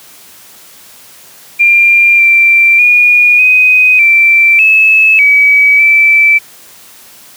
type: tone with pitch steps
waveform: sine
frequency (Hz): 2389 / 2356 / 2442 / 2505 / 2343 / 2598 / 2278 / 2322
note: D7 / D7 / D#7 / D#7 / D7 / E7 / C#7 / D7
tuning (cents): +29 / +5 / -33 / +11 / -5 / -26 / +47 / -20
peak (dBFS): -3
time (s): 1.59-6.39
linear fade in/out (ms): 20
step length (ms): 600
effects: white hiss -37 dBFS RMS until 7.36 s + high-pass 80 Hz 12 dB/octave